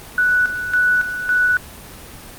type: tone with tremolo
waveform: sine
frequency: 1480 Hz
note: F#6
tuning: in tune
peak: -12 dBFS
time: 0.18-1.57 s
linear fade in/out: 2 ms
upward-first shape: square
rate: 1.8 Hz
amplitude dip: 65%
effects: pink hiss -37 dBFS RMS until 2.38 s + Opus 24 kbps